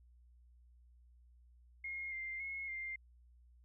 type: tone with pitch steps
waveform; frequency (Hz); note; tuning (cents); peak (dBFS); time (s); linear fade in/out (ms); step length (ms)
sine; 2146 / 2096 / 2171 / 2102; C7 / C7 / C#7 / C7; +43 / +2 / -37 / +7; -40; 1.84-2.96; 5; 280
effects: added 60 Hz sine -61 dBFS peak until 3.64 s